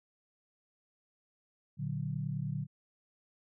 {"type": "chord", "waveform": "sine", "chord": "Bb augmented", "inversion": "none", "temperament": "equal", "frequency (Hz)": [116.54, 146.83, 185], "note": ["Bb2", "D3", "F#3"], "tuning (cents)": [0, 0, 0], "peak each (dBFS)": [-39, -35, -40], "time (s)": [1.77, 2.67], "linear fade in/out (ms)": 50, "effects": []}